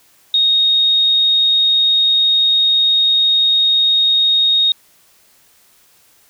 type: tone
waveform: sine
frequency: 3729 Hz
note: A#7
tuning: in tune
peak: -10 dBFS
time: 0.34-4.72 s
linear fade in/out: 2 ms
effects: white hiss -52 dBFS RMS until 6.29 s